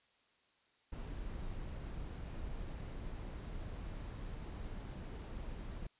brown noise, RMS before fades -44 dBFS, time 0.92-5.87 s, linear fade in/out 5 ms, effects white hiss -73 dBFS RMS until 5.99 s + resampled to 8000 Hz

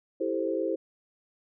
sine chord, A minor seventh, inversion second, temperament equal, 329.6 / 392 / 440 / 523.3 Hz, E4 / G4 / A4 / C5, 0 / 0 / 0 / 0 cents, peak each -31 / -32 / -34 / -31 dBFS, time 0.2-0.76 s, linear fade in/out 10 ms, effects none

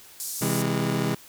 white band-pass noise, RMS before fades -33 dBFS, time 0.2-0.62 s, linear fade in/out 0 ms, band 5100 to 13000 Hz, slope 24 dB/octave
25% pulse chord, C augmented, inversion none, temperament just, 130.81 / 163.52 / 204.4 Hz, C3 / E3 / G#3, 0 / -14 / -27 cents, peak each -24 dBFS, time 0.41-1.15 s, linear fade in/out 10 ms
effects white hiss -49 dBFS RMS until 1.28 s

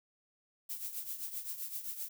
violet noise with tremolo, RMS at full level -38 dBFS, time 0.69-2.09 s, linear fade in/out 10 ms, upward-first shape triangle, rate 7.7 Hz, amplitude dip 75%, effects none

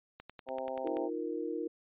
click train, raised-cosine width 0.3 ms, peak -30 dBFS, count 9, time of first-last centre 0.2-0.969 s, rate 10.4 Hz
harmonic tone, 131.2 Hz, C3, 5 cents sharp, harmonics 2 / 3 / 4 / 5 / 6 / 7, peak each -47 / -47 / -38 / -41 / -42 / -47 dBFS, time 0.46-1.1 s, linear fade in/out 50 ms
sine chord, Eb suspended second, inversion none, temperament just, 311.1 / 350 / 466.7 Hz, Eb4 / F4 / Bb4, 0 / +4 / +2 cents, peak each -38 dBFS, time 0.84-1.68 s, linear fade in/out 10 ms
effects resampled to 8000 Hz

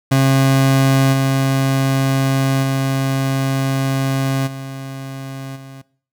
30% pulse tone with level steps, 134.7 Hz, C#3, 49 cents flat, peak -8 / -11 / -13 / -24 / -31 dBFS, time 0.11-5.82 s, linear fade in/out 10 ms, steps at 1.12 / 2.62 / 4.46 / 5.55 s, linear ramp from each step 20 ms, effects noise-tail reverb RT60 0.5 s tail -20 dB re dry

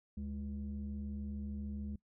sine tone pair together, 73.6 / 207.5 Hz, D2 / G#3, +4 / -1 cents, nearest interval octave + tritone, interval 1795 cents, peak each -40 / -40 dBFS, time 0.17-1.96 s, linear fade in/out 5 ms, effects noise-tail reverb RT60 0.1 s tail -22 dB re dry + tanh soft clip ceiling -34 dBFS

